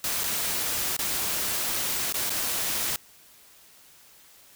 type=noise with dropouts; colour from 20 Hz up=white; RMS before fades=-28 dBFS; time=0.04-2.96 s; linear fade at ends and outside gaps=1 ms; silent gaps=0.236-0.24 / 0.966-0.99 / 2.125-2.142 / 2.296-2.303 s; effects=white hiss -54 dBFS RMS until 4.55 s